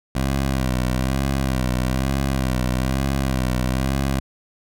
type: tone with vibrato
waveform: 15% pulse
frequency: 65.2 Hz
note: C2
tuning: 5 cents flat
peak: -13 dBFS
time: 0.15-4.2 s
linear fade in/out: 5 ms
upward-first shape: sine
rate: 1.1 Hz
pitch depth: 75 cents each way
effects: none